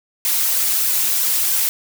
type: noise with flanger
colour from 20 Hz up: blue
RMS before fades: -18 dBFS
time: 0.25-1.69 s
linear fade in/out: 0 ms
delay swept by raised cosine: 1.9 to 5.6 ms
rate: 3.1 Hz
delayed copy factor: +1
effects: none